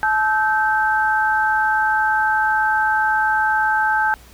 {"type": "tone cluster", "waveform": "sine", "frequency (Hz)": [864, 1300, 1558], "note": ["A5", "E6", "G6"], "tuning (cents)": [-32, -24, -11], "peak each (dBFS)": [-18, -27, -18], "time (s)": [0.03, 4.14], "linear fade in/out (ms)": 0, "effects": ["added 60 Hz sine -46 dBFS peak until 4.33 s", "pink hiss -47 dBFS RMS until 4.33 s"]}